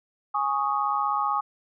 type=chord; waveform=sine; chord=Ab suspended fourth; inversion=none; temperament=equal; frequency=830.6 / 1108.7 / 1244.5 Hz; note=Ab5 / Db6 / Eb6; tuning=0 / 0 / 0 cents; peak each=-27 dBFS; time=0.34-1.41 s; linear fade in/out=10 ms; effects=none

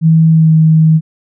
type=tone with pitch glide; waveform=sine; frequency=161.3 to 158.71 Hz; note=E3 to D#3; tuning=-37 to +35 cents; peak=-4 dBFS; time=0.01-1.01 s; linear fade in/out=50 ms; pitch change=-28 cents; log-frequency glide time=0.31-0.52 s; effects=none

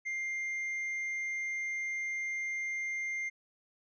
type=tone with tanh clipping; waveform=sine; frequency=2100 Hz; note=C7; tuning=6 cents sharp; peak=-34 dBFS; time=0.05-3.3 s; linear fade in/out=20 ms; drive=4 dB; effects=resampled to 16000 Hz

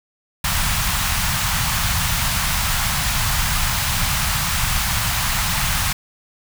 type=band-stop noise; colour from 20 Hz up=pink; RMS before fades=-20 dBFS; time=0.44-5.93 s; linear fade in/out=5 ms; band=170 to 840 Hz; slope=24 dB/octave; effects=none

